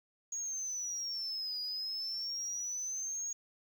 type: exponential two-way sweep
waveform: sine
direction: down then up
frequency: 6670 to 4891 to 6630 Hz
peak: -34 dBFS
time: 0.32-3.33 s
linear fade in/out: 5 ms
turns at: 1.6 s
effects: tanh soft clip ceiling -33 dBFS + 10-bit